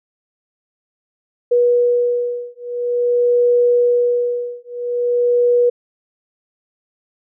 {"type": "beating tone pair", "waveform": "sine", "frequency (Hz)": [484.4, 484.88], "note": ["B4", "B4"], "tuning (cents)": [-34, -32], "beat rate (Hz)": 0.48, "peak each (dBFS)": -16, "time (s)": [1.51, 5.7], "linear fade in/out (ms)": 10, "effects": []}